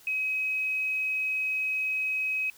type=tone; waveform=sine; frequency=2540 Hz; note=D#7; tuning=35 cents sharp; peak=-26 dBFS; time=0.07-2.5 s; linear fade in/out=2 ms; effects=white hiss -55 dBFS RMS until 2.57 s